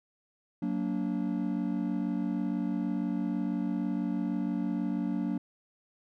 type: chord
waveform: triangle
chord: Gb augmented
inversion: none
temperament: just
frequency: 185 / 231.2 / 289.1 Hz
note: Gb3 / Bb3 / D4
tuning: 0 / -14 / -27 cents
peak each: -31 dBFS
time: 0.62-5.38 s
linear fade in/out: 5 ms
effects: none